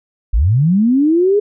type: linear sweep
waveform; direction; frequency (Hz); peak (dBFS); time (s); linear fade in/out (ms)
sine; up; 42.67 to 422.5; -9; 0.33-1.4; 10
effects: none